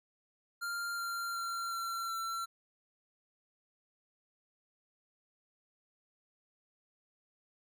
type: tone with pitch steps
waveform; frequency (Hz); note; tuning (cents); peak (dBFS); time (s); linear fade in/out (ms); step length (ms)
square; 1394 / 1382.8 / 1371.6 / 1360.6 / 1349.6; F6 / F6 / F6 / F6 / E6; -4 / -18 / -32 / -46 / +40; -36; 0.61-2.46; 20; 370
effects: none